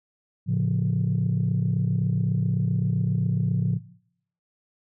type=chord; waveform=sine; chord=A augmented; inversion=none; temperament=equal with one note detuned; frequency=111.09 / 138.59 / 174.61 Hz; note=A2 / C#3 / E#3; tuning=+17 / 0 / 0 cents; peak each=-24 dBFS; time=0.46-3.8 s; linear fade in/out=50 ms; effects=noise-tail reverb RT60 0.7 s tail -19 dB re dry + tanh soft clip ceiling -15 dBFS